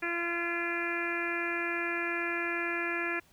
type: harmonic tone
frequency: 342.4 Hz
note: F4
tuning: 34 cents flat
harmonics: 1 / 2 / 3 / 4 / 5 / 6 / 7 / 8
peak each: -36 / -42 / -43 / -39 / -35 / -40 / -36 / -48 dBFS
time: 0.02-3.2 s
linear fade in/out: 10 ms
effects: pink hiss -63 dBFS RMS until 3.32 s